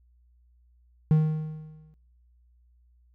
triangle tone with exponential decay, 155.56 Hz, D#3, in tune, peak -13 dBFS, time 1.11-1.94 s, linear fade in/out 0 ms, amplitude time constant 180 ms, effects noise-tail reverb RT60 0.9 s tail -26 dB re dry + added 60 Hz sine -58 dBFS peak until 3.14 s

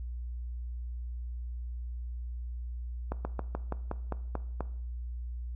slowing click train, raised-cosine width 1 ms, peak -19 dBFS, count 9, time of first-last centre 3.12-4.607 s, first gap 130 ms, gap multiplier 1.1, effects noise-tail reverb RT60 0.6 s tail -17 dB re dry + added 60 Hz sine -35 dBFS peak until 5.55 s

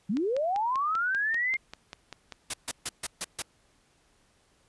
sine linear sweep, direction up, 174.61 to 2141 Hz, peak -25 dBFS, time 0.09-1.57 s, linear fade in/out 10 ms
click train, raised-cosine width 0.2 ms, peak -22 dBFS, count 12, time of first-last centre 0.17-2.323 s, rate 5.11 Hz
white noise bursts, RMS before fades -31 dBFS, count 6, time 2.5-3.422 s, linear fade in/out 5 ms, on 37 ms, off 140 ms
effects pink hiss -66 dBFS RMS until 4.68 s + resampled to 24000 Hz

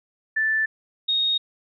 sine tone pair in turn, 1760 / 3729 Hz, A6 / A#7, 0 / 0 cents, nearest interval octave + minor second, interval 1300 cents, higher second, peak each -19 dBFS, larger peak neither, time 0.36-0.66 / 1.08-1.38 s, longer neither, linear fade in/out 10 ms, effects none

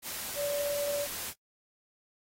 sine tone in noise, 577 Hz, D5, 31 cents flat, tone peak -29 dBFS, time 0.35-1.07 s, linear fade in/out 50 ms, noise white, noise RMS -38 dBFS, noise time 0.02-1.34 s, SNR +6 dB, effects noise-tail reverb RT60 0.1 s tail -21 dB re dry + AAC 48 kbps

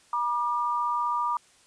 sine tone pair together, 962 / 1197.2 Hz, B5 / D6, -46 / +33 cents, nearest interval major third, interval 379 cents, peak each -27 dBFS, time 0.13-1.37 s, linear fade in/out 2 ms, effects white hiss -59 dBFS RMS until 1.66 s + resampled to 22050 Hz

